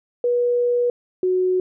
sine tone pair in turn, 485.1 / 368.3 Hz, B4 / F#4, -31 / -8 cents, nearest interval perfect fourth, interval 477 cents, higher first, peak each -16 / -16 dBFS, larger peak neither, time 0.24-0.9 / 1.23-1.6 s, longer first, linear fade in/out 2 ms, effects none

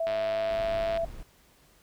sine tone with pitch glide, 659.3 to 666.6 Hz, E5 to E5, 0 to +19 cents, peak -26 dBFS, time 0-1.05 s, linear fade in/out 5 ms, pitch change +19 cents, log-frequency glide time 0.15-0.65 s
click train, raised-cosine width 0.3 ms, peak -21 dBFS, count 95, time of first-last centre 0.07-0.974 s, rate 104 Hz
brown noise, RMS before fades -41 dBFS, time 0.5-1.23 s, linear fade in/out 2 ms
effects pink hiss -61 dBFS RMS until 1.82 s

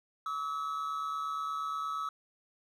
triangle tone pair together, 1143 / 1291.5 Hz, D6 / E6, -47 / -36 cents, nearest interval major second, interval 211 cents, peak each -38 / -32 dBFS, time 0.26-2.09 s, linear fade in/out 2 ms, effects none

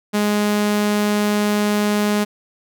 sawtooth tone, 208 Hz, G#3, 3 cents sharp, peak -12 dBFS, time 0.13-2.25 s, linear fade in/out 20 ms, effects none

